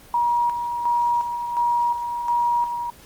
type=tone with tremolo; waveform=sine; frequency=954 Hz; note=A#5; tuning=40 cents sharp; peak=-17 dBFS; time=0.14-2.9 s; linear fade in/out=2 ms; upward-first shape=square; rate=1.4 Hz; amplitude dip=50%; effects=pink hiss -47 dBFS RMS until 3.05 s + Opus 24 kbps